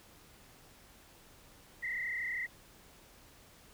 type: tone with frequency modulation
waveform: sine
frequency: 1975.5 Hz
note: B6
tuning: in tune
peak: -34 dBFS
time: 1.82-2.47 s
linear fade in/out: 20 ms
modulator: 32.5 Hz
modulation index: 3
effects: pink hiss -59 dBFS RMS until 3.73 s